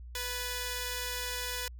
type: tone pair together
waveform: 5% pulse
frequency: 493.9 / 1718.9 Hz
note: B4 / A6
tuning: 0 / -41 cents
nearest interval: octave + minor seventh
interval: 2159 cents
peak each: -24 / -28 dBFS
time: 0.15-1.68 s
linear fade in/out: 2 ms
effects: added 60 Hz sine -43 dBFS peak until 1.79 s